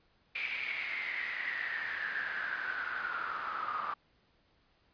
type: noise with band-pass filter sweep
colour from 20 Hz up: pink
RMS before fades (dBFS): -37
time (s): 0.35-3.94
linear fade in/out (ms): 5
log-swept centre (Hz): 2400 to 1200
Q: 9.8
effects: pink hiss -70 dBFS RMS until 4.93 s + resampled to 11025 Hz